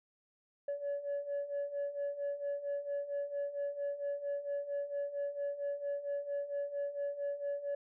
sine beating tone pair, 566 / 570.4 Hz, C#5 / C#5, +36 / +49 cents, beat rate 4.4 Hz, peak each -39 / -35 dBFS, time 0.68-7.75 s, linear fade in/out 5 ms, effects tanh soft clip ceiling -31 dBFS

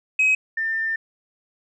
sine tone pair in turn, 2540 / 1796.1 Hz, D#7 / A6, +35 / +35 cents, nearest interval tritone, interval 600 cents, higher first, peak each -13 / -21 dBFS, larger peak first, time 0.19-0.35 / 0.57-0.96 s, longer second, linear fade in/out 5 ms, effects tanh soft clip ceiling -13 dBFS

